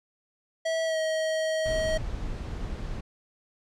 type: tone with pitch glide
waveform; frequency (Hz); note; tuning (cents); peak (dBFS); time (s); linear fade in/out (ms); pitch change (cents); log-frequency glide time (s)
square; 650 to 634.8; E5 to D#5; -24 to +35; -26; 0.65-1.98; 10; -41; 0.85-0.98
type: noise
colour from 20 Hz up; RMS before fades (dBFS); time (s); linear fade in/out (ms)
brown; -33; 1.65-3.01; 10
effects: low-pass 7000 Hz 12 dB/octave